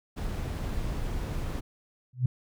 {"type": "noise", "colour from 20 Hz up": "brown", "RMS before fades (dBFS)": -32, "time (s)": [0.16, 1.61], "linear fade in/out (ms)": 20}
{"type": "tone with exponential growth", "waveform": "sine", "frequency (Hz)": 125.6, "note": "B2", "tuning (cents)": 30, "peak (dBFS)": -17, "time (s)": [2.13, 2.26], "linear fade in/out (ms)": 5, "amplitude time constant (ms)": 28}
{"effects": []}